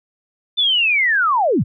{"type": "linear sweep", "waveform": "sine", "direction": "down", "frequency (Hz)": [3567, 69.3], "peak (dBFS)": -13, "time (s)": [0.57, 1.64], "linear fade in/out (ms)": 20, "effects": []}